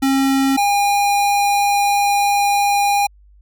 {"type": "tone pair in turn", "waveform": "square", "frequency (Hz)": [270.4, 810.3], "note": ["C#4", "G#5"], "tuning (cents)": [-43, -43], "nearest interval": "octave + perfect fifth", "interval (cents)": 1900, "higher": "second", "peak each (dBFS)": -14, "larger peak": "neither", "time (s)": [[0.02, 0.57], [0.57, 3.07]], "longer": "second", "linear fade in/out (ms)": 10, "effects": ["added 50 Hz sine -45 dBFS peak until 3.41 s"]}